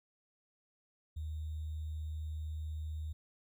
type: tone with sample-and-hold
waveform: sine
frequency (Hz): 77.78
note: D#2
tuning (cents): 0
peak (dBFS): -37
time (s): 1.16-3.13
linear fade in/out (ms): 10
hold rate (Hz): 3675
effects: none

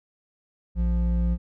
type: tone pair together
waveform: triangle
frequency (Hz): 58.33 / 174.61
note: A#1 / F3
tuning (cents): +2 / 0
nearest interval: octave + perfect fifth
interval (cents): 1898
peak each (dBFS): -19 / -24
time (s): 0.75-1.38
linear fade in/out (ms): 50
effects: none

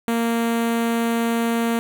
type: tone with notch filter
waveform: sawtooth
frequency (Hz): 231.5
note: A#3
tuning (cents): -12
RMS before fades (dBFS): -21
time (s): 0.08-1.79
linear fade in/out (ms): 0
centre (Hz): 5100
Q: 1.4
effects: none

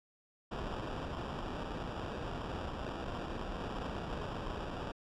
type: noise with sample-and-hold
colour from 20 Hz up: pink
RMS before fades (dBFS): -40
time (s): 0.51-4.92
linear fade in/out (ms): 10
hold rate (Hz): 2100
effects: low-pass 4000 Hz 12 dB/octave

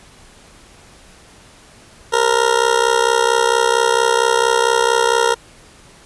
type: tone with amplitude modulation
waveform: 20% pulse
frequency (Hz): 466.2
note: A#4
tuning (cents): 0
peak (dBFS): -4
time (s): 2.12-5.35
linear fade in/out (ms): 20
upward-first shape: sine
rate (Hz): 64.4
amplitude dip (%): 85
effects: pink hiss -45 dBFS RMS until 6.05 s + resampled to 24000 Hz

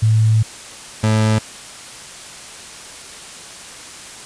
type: tone pair in turn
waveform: sine / 30% pulse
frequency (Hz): 110 / 108.93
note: A2 / A2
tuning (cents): 0 / -17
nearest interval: unison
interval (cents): 17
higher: first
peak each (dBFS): -10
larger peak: neither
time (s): 0.02-0.43 / 1.03-1.39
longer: first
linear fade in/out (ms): 10
effects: white hiss -35 dBFS RMS until 4.25 s + resampled to 22050 Hz

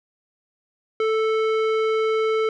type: tone with low-pass filter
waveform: square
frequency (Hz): 440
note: A4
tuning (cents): 0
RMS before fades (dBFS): -21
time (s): 1-2.49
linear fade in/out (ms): 2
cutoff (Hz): 2400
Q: 0.92
effects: none

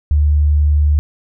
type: tone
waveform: sine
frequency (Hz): 74.1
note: D2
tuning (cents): +16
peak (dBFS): -9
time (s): 0.11-0.99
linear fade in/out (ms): 0
effects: none

